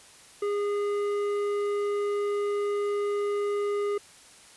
sine tone with tanh clipping, 409.3 Hz, G#4, 25 cents flat, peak -27 dBFS, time 0.42-3.98 s, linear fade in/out 5 ms, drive 11 dB, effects white hiss -52 dBFS RMS until 4.56 s + resampled to 24000 Hz

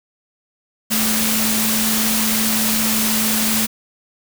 sine tone in noise, 219.4 Hz, A3, 5 cents flat, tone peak -21 dBFS, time 0.9-3.67 s, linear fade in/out 20 ms, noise white, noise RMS -19 dBFS, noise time 0.9-3.67 s, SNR -5 dB, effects none

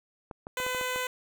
clicks, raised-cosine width 1 ms, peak -25 dBFS, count 7, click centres 0.312 / 0.469 / 0.601 / 0.665 / 0.748 / 0.812 / 0.96 s
10% pulse tone, 505 Hz, B4, 39 cents sharp, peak -21 dBFS, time 0.57-1.07 s, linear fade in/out 2 ms
effects none

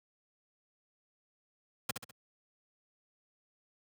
pink noise with echo, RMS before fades -31 dBFS, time 1.89-1.91 s, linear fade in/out 5 ms, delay 67 ms, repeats 3, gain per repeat -7 dB, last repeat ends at 2.111 s, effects high-pass 100 Hz 12 dB/octave

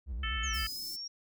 triangle tone with vibrato, 61.74 Hz, B1, in tune, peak -32 dBFS, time 0.06-0.69 s, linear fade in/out 50 ms, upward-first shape square, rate 8 Hz, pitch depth 170 cents each way
harmonic tone, 440 Hz, A4, in tune, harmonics 3 / 4 / 5 / 6 / 7, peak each -40 / -39 / -42 / -44 / -38 dBFS, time 0.23-0.67 s, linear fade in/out 5 ms
sine linear two-way sweep, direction down then up, 6780 to 4853 to 5620 Hz, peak -38 dBFS, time 0.43-1.08 s, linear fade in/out 10 ms, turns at 0.6 s
white band-stop noise, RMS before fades -45 dBFS, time 0.53-0.97 s, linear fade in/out 20 ms, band 350 to 4500 Hz, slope 48 dB/octave
effects none

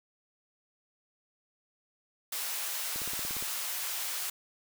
white high-pass noise, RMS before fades -35 dBFS, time 2.32-4.3 s, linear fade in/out 5 ms, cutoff 720 Hz, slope 12 dB/octave
click train, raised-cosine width 2 ms, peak -31 dBFS, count 9, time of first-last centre 2.96-3.425 s, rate 17.2 Hz
effects none

